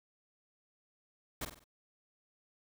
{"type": "noise with echo", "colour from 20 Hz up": "pink", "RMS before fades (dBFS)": -38, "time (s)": [1.41, 1.45], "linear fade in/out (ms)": 5, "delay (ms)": 48, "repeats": 4, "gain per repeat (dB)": -7, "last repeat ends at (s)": 1.642, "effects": []}